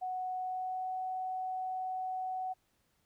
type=tone with pitch glide; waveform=sine; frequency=740 to 746.4 Hz; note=F#5 to F#5; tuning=0 to +15 cents; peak=-34 dBFS; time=0.01-2.54 s; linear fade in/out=20 ms; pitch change=+15 cents; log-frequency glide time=0.36-0.95 s; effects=pink hiss -75 dBFS RMS until 3.05 s